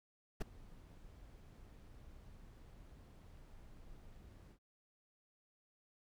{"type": "noise with ADSR envelope", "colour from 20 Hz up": "brown", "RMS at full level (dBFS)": -33, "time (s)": [0.4, 4.59], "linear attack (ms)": 17, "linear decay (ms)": 9, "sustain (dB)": -24, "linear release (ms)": 83, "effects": []}